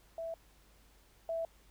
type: tone pair in turn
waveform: sine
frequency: 659.3 / 659.3 Hz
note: E5 / E5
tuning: 0 / 0 cents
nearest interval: unison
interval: 0 cents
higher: neither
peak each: -37 / -33 dBFS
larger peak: second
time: 0.18-0.34 / 1.29-1.45 s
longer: neither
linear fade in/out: 2 ms
effects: added 50 Hz sine -64 dBFS peak until 1.7 s + pink hiss -66 dBFS RMS until 1.7 s